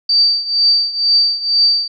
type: tone with tremolo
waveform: sine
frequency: 4634 Hz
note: D8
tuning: 24 cents flat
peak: -7 dBFS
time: 0.09-1.88 s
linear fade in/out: 5 ms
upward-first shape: triangle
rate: 2.1 Hz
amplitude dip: 85%
effects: none